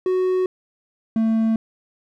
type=tone pair in turn; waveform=triangle; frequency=370 / 223.3 Hz; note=F#4 / A3; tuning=0 / +26 cents; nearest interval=major sixth; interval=874 cents; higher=first; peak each=-15 / -14 dBFS; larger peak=second; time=0.06-0.46 / 1.16-1.56 s; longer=neither; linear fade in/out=2 ms; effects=none